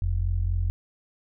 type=tone pair together; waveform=sine; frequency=43.89 / 88 Hz; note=F1 / F2; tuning=+9 / +14 cents; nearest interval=octave; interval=1205 cents; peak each=-25 dBFS; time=0.02-0.7 s; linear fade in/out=0 ms; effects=none